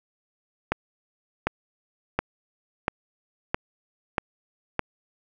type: accelerating click train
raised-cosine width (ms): 0.5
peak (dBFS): -7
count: 7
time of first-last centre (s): 0.72-4.793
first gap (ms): 750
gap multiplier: 0.96
effects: none